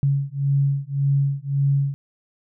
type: beating tone pair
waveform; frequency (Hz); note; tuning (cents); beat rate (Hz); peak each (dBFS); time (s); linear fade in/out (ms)
sine; 138.59 / 140.39; C#3 / C#3; 0 / +22; 1.8; -21; 0.03-1.94; 0
effects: none